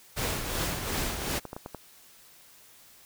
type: noise with tremolo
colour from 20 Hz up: pink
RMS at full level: -29 dBFS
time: 0.16-1.4 s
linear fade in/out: 20 ms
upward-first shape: triangle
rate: 2.7 Hz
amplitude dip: 55%
type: clicks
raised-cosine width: 1 ms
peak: -23 dBFS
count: 7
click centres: 1.218 / 1.355 / 1.453 / 1.531 / 1.565 / 1.661 / 1.747 s
effects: white hiss -55 dBFS RMS until 3.05 s